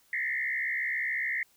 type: tone with frequency modulation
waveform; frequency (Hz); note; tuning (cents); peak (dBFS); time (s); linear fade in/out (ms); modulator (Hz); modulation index
sine; 1967; B6; -7; -28; 0.13-1.43; 2; 67.1; 2.6
effects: white hiss -65 dBFS RMS until 1.56 s